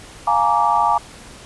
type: chord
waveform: sine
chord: Bb dominant seventh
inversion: second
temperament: just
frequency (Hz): 699.2 / 839.1 / 932.3 / 1165.4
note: F5 / Ab5 / Bb5 / D6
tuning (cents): +2 / +18 / 0 / -14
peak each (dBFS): -22 / -18 / -18 / -19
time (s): 0.27-0.98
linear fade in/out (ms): 5
effects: pink hiss -40 dBFS RMS until 1.45 s + resampled to 24000 Hz